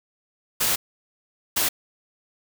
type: noise bursts at uneven times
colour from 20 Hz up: white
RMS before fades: -22 dBFS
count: 2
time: 0.6-0.76 / 1.56-1.69 s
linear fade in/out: 10 ms
effects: none